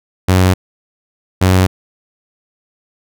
sawtooth tone pair in turn, 92.5 / 93 Hz, F#2 / F#2, 0 / +9 cents, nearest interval unison, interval 9 cents, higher second, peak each -4 dBFS, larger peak neither, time 0.28-0.54 / 1.41-1.67 s, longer neither, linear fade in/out 10 ms, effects none

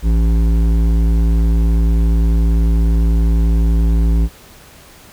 triangle tone with hard clipping, 55.7 Hz, A1, 22 cents sharp, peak -12 dBFS, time 0.02-4.29 s, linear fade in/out 50 ms, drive 15 dB, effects pink hiss -42 dBFS RMS until 5.12 s

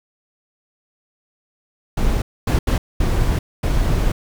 brown noise bursts at uneven times, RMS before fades -17 dBFS, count 5, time 1.97-2.22 / 2.47-2.59 / 2.67-2.78 / 3-3.39 / 3.63-4.12 s, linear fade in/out 5 ms, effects none

